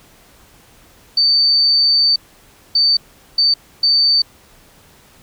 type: tone bursts at uneven times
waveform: sine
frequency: 4573 Hz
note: D8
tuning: 47 cents flat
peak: -10 dBFS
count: 4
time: 1.17-2.16 / 2.75-2.97 / 3.38-3.54 / 3.83-4.22 s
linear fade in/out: 5 ms
effects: pink hiss -48 dBFS RMS until 5.22 s

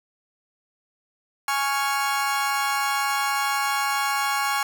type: chord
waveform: 30% pulse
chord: Db major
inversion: second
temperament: equal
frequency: 830.6 / 1108.7 / 1396.9 Hz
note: Ab5 / Db6 / F6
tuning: 0 / 0 / 0 cents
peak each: -23 / -23 / -27 dBFS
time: 1.48-4.63 s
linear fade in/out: 2 ms
effects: none

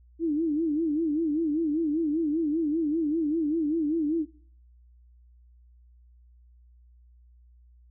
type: tone with vibrato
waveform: sine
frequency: 312.3 Hz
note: D#4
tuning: 7 cents sharp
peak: -23 dBFS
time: 0.19-4.26 s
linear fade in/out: 50 ms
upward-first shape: sine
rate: 5.1 Hz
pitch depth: 130 cents each way
effects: noise-tail reverb RT60 0.5 s tail -21 dB re dry + added 60 Hz sine -53 dBFS peak until 7.9 s

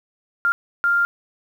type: tone bursts at uneven times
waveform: sine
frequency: 1396.9 Hz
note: F6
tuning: in tune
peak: -15 dBFS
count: 2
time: 0.45-0.52 / 0.84-1.05 s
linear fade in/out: 0 ms
effects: 8-bit

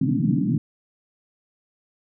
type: band-pass noise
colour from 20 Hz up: white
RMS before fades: -21 dBFS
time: 0.01-0.58 s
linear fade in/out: 5 ms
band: 120 to 300 Hz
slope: 96 dB/octave
effects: none

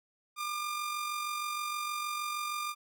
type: tone with amplitude modulation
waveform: sawtooth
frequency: 1200 Hz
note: D6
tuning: 37 cents sharp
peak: -28 dBFS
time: 0.36-2.75 s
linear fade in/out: 50 ms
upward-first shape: sine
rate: 46.4 Hz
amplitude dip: 40%
effects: none

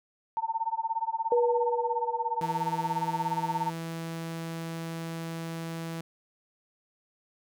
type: tone with tremolo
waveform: sine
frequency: 900 Hz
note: A5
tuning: 39 cents sharp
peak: -24 dBFS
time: 0.37-3.7 s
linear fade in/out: 0 ms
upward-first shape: sine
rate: 17 Hz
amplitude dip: 95%
type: tone with exponential decay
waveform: sine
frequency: 481.9 Hz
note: B4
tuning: 43 cents flat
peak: -20 dBFS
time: 1.32-3.58 s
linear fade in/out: 1 ms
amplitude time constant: 490 ms
type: tone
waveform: sawtooth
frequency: 164.81 Hz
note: E3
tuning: in tune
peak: -30 dBFS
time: 2.41-6.01 s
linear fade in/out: 2 ms
effects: none

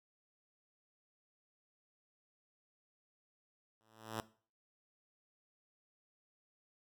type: tone with exponential growth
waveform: 5% pulse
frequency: 110.7 Hz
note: A2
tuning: 11 cents sharp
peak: -25 dBFS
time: 3.81-4.2 s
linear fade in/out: 0 ms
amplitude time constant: 84 ms
effects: noise-tail reverb RT60 0.4 s tail -17 dB re dry

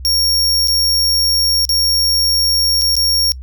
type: tone with dropouts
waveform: 40% pulse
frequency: 5550 Hz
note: F8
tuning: 12 cents flat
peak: -11 dBFS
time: 0.05-3.32 s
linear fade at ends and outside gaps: 0 ms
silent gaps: 0.674-0.682 / 1.652-1.692 / 2.813-2.818 / 2.954-2.966 s
effects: noise-tail reverb RT60 0.1 s tail -26 dB re dry + added 64 Hz sine -27 dBFS peak until 3.42 s

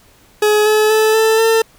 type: tone with pitch steps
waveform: 40% pulse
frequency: 422.2 / 428.8 / 435.6 / 442.4 / 449.4 Hz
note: G#4 / A4 / A4 / A4 / A4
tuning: +29 / -45 / -17 / +9 / +37 cents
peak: -9 dBFS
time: 0.42-1.62 s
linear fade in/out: 5 ms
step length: 240 ms
effects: pink hiss -49 dBFS RMS until 1.78 s

